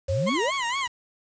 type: tone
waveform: sine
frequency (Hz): 542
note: C#5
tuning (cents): -39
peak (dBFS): -25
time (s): 0.08-0.3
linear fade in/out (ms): 10
type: exponential sweep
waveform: sine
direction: up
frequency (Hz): 77.2 to 680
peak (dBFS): -24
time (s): 0.08-0.51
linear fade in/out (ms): 20
type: tone with vibrato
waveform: 20% pulse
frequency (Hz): 1018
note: C6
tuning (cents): -48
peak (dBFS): -20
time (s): 0.26-0.88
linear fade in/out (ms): 20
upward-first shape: sine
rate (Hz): 4.3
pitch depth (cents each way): 160
effects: resampled to 16000 Hz + 7-bit